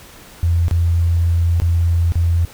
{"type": "tone with dropouts", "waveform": "sine", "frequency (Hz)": 84.9, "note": "F2", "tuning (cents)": -48, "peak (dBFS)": -12, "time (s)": [0.43, 2.45], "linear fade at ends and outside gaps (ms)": 0, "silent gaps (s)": [[0.682, 0.711], [1.6, 1.619], [2.121, 2.155]], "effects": ["pink hiss -41 dBFS RMS until 2.53 s"]}